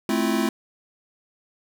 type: chord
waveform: square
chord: F major seventh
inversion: first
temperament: equal with one note detuned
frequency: 218.2 / 261.6 / 329.6 / 349.2 Hz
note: A3 / C4 / E4 / F4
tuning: -14 / 0 / 0 / 0 cents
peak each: -25 / -27 / -27 / -29 dBFS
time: 0.09-0.49 s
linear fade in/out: 2 ms
effects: 9-bit